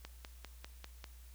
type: click train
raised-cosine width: 0.2 ms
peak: -28 dBFS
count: 6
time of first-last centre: 0.05-1.042 s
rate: 5.04 Hz
effects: added 60 Hz sine -52 dBFS peak until 1.34 s + white hiss -64 dBFS RMS until 1.34 s